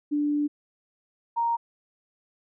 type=tone pair in turn; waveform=sine; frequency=293.7 / 932.4 Hz; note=D4 / A#5; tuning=0 / 0 cents; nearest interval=octave + minor sixth; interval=2000 cents; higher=second; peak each=-22 dBFS; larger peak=neither; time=0.11-0.48 / 1.36-1.57 s; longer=first; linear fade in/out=20 ms; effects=none